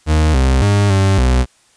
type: tone with pitch steps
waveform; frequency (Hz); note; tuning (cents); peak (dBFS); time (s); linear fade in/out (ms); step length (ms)
40% pulse; 77.5 / 65.5 / 101.5 / 97.1 / 63.2; D#2 / C2 / G#2 / G2 / B1; -6 / +2 / -39 / -16 / +41; -9; 0.06-1.46; 50; 280
effects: white hiss -53 dBFS RMS until 1.76 s + resampled to 22050 Hz